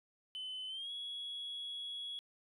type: tone with pitch glide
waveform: sine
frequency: 3034 to 3347 Hz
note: F#7 to G#7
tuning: +43 to +13 cents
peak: -39 dBFS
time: 0.35-2.19 s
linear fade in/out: 0 ms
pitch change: +170 cents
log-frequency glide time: 0.68-0.91 s
effects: tanh soft clip ceiling -38 dBFS